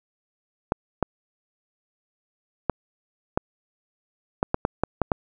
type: clicks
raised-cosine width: 1 ms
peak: -6 dBFS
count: 10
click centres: 0.721 / 1.027 / 2.697 / 3.375 / 4.429 / 4.544 / 4.651 / 4.836 / 5.017 / 5.118 s
effects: none